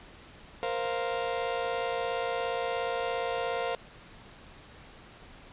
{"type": "chord", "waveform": "35% pulse", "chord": "Bb suspended second", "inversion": "none", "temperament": "equal", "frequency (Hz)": [466.2, 523.3, 698.5], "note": ["Bb4", "C5", "F5"], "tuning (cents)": [0, 0, 0], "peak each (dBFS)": -32, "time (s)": [0.63, 3.75], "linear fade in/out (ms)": 0, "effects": ["pink hiss -51 dBFS RMS until 5.52 s", "resampled to 8000 Hz"]}